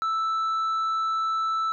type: tone with tanh clipping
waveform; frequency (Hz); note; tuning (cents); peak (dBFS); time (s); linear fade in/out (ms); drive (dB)
sine; 1318.5; E6; 0; -24; 0.02-1.72; 0; 4
effects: none